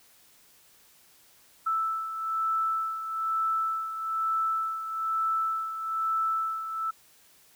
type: beating tone pair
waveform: sine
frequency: 1318.5 / 1319.6 Hz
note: E6 / E6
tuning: 0 / +1 cents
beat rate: 1.1 Hz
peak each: -27 / -34 dBFS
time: 1.66-6.91 s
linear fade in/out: 10 ms
effects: white hiss -59 dBFS RMS until 7.55 s